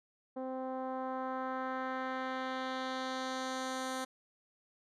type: tone with low-pass filter sweep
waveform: 10% pulse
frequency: 260 Hz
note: C4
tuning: 11 cents flat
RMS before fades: -38 dBFS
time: 0.36-4.05 s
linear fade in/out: 10 ms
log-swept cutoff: 560 to 9700 Hz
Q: 1.2
effects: none